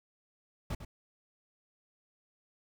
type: noise with echo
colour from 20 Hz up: brown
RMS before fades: -35 dBFS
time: 0.7-0.75 s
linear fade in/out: 5 ms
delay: 100 ms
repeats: 1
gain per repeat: -10 dB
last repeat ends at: 0.85 s
effects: none